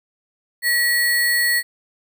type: tone with sample-and-hold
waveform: sine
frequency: 1923 Hz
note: B6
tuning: 47 cents flat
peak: -15 dBFS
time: 0.62-1.63 s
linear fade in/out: 50 ms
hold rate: 6300 Hz
effects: none